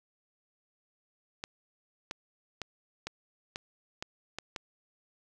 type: clicks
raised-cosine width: 0.2 ms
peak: -19 dBFS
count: 8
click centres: 1.439 / 2.111 / 2.617 / 3.07 / 3.559 / 4.025 / 4.386 / 4.562 s
effects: none